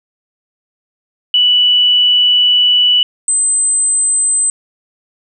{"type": "tone pair in turn", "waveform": "sine", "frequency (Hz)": [2960, 8153], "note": ["F#7", "C9"], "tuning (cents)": [0, -46], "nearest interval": "octave + tritone", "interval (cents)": 1754, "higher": "second", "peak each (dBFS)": [-7, -10], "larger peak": "first", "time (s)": [[1.34, 3.03], [3.28, 4.5]], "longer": "first", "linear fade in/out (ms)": 2, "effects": []}